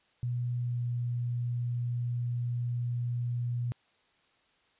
sine tone with pitch glide, 121.9 to 120.85 Hz, B2 to B2, -22 to -37 cents, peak -29 dBFS, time 0.23-3.72 s, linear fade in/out 0 ms, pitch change -15 cents, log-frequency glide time 0.59-0.82 s, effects white hiss -68 dBFS RMS until 4.79 s + resampled to 8000 Hz

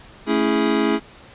square chord, A major seventh, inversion none, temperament equal, 220 / 277.2 / 329.6 / 415.3 Hz, A3 / C#4 / E4 / G#4, 0 / 0 / 0 / 0 cents, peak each -23 dBFS, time 0.26-1 s, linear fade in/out 50 ms, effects pink hiss -45 dBFS RMS until 1.34 s + resampled to 8000 Hz

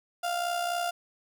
35% pulse tone with amplitude modulation, 698.5 Hz, F5, in tune, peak -24 dBFS, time 0.23-0.91 s, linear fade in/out 10 ms, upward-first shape sine, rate 63.8 Hz, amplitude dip 50%, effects none

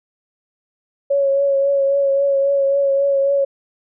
sine tone with vibrato, 554.4 Hz, C#5, in tune, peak -13 dBFS, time 1.1-3.45 s, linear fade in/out 10 ms, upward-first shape triangle, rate 3.7 Hz, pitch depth 27 cents each way, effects none

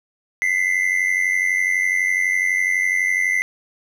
triangle tone pair together, 2000 / 2092 Hz, B6 / C7, +21 / -1 cents, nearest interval minor second, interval 78 cents, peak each -18 dBFS, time 0.42-3.42 s, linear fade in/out 0 ms, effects none

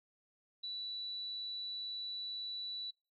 sine tone, 3951 Hz, B7, in tune, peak -39 dBFS, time 0.63-2.91 s, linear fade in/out 10 ms, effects noise-tail reverb RT60 0.3 s tail -26 dB re dry

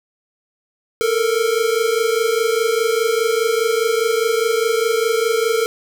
square tone pair together, 441.3 / 466.2 Hz, A4 / A#4, +5 / 0 cents, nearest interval minor second, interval 95 cents, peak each -19 dBFS, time 1.01-5.66 s, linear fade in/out 0 ms, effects none

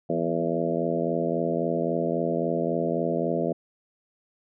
harmonic tone with a mistuned harmonic, 83.7 Hz, E2, 27 cents sharp, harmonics 2 / 3 / 4 / 5 / 6 / 7 / 8, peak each -31 / -31 / -31 / -31 / -31 / -31 / -31 dBFS, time 0.09-3.53 s, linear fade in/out 10 ms, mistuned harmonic 3, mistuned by -52 cents, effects none

